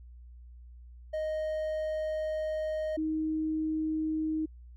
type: tone pair in turn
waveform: triangle / sine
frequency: 622.3 / 313.4 Hz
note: D#5 / D#4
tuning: 0 / +13 cents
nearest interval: octave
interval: 1187 cents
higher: first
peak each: -28 / -28 dBFS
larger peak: neither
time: 1.13-2.97 / 2.97-4.46 s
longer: first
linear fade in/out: 10 ms
effects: added 60 Hz sine -47 dBFS peak until 4.76 s